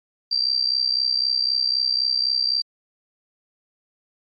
sine tone with amplitude modulation, 4699 Hz, D8, in tune, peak -15 dBFS, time 0.31-2.62 s, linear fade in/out 10 ms, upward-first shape sine, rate 63.9 Hz, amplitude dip 85%, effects AAC 32 kbps

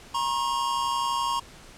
square tone pair together, 948.3 / 1080 Hz, A#5 / C#6, +29 / -45 cents, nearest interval major second, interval 226 cents, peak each -28 dBFS, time 0.14-1.4 s, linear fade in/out 10 ms, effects pink hiss -48 dBFS RMS until 1.77 s + low-pass 9000 Hz 12 dB/octave

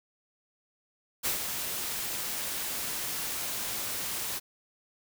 white noise with ADSR envelope, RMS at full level -28 dBFS, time 1.23-4.4 s, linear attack 29 ms, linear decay 130 ms, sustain -6 dB, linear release 27 ms, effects none

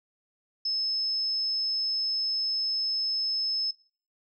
sine tone, 5210 Hz, E8, 21 cents flat, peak -26 dBFS, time 0.65-3.71 s, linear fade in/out 5 ms, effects noise-tail reverb RT60 0.4 s tail -18 dB re dry

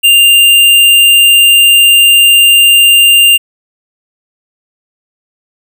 square tone, 2794 Hz, F7, in tune, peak -3 dBFS, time 0.03-3.38 s, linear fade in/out 20 ms, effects none

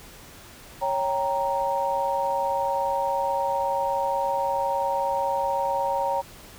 sine chord, G diminished, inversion second, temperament equal, 554.4 / 784 / 932.3 Hz, Db5 / G5 / Bb5, 0 / 0 / 0 cents, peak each -27 / -29 / -25 dBFS, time 0.81-6.22 s, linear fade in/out 20 ms, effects pink hiss -46 dBFS RMS until 6.58 s

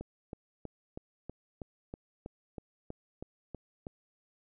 click train, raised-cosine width 2 ms, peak -27 dBFS, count 13, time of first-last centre 0.01-3.869 s, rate 3.11 Hz, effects none

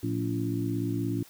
harmonic tone with a mistuned harmonic, 56.9 Hz, A#1, 41 cents flat, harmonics 2 / 3 / 4 / 5 / 6, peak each -31 / -36 / -39 / -31 / -35 dBFS, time 0.03-1.23 s, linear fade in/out 5 ms, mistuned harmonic 3, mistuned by +77 cents, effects white hiss -54 dBFS RMS until 1.29 s

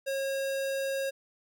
square tone, 543 Hz, C#5, 36 cents flat, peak -30 dBFS, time 0.06-1.11 s, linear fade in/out 20 ms, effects none

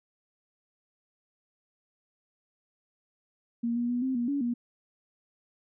sine tone with pitch steps, 234.5 / 239.5 / 243.9 / 261.8 / 239.1 / 282.8 / 239.4 Hz, A#3 / A#3 / B3 / C4 / A#3 / C#4 / A#3, +11 / +47 / -21 / +1 / +44 / +35 / +46 cents, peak -26 dBFS, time 3.63-4.54 s, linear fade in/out 10 ms, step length 130 ms, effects none

